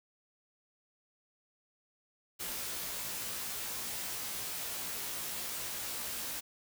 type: noise with comb filter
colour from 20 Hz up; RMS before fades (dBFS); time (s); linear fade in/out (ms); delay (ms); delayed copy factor
white; -39; 2.39-6.41; 20; 17; +0.85
effects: none